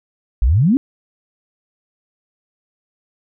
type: exponential sweep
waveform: sine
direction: up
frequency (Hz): 49.47 to 293.7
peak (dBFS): -10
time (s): 0.42-0.77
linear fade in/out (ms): 0
effects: none

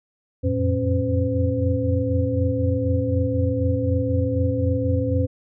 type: tone cluster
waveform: sine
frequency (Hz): 87.2 / 91.2 / 113.8 / 272.4 / 509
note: F2 / F#2 / A#2 / C#4 / C5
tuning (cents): -2 / -24 / -41 / -30 / -48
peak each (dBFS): -25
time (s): 0.43-5.27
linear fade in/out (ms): 20
effects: none

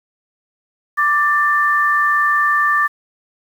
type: tone pair together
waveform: sine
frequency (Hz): 1174.7 / 1779.5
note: D6 / A6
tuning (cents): 0 / +19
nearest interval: perfect fifth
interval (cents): 719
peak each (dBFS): -15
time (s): 0.97-2.88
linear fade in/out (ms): 20
effects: 7-bit

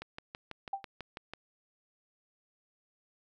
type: click train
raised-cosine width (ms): 0.3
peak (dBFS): -25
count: 9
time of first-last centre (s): 0.02-1.336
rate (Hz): 6.08
type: tone with exponential decay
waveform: sine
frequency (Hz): 785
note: G5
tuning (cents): +2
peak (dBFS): -28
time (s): 0.73-0.84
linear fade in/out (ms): 5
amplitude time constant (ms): 22
effects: none

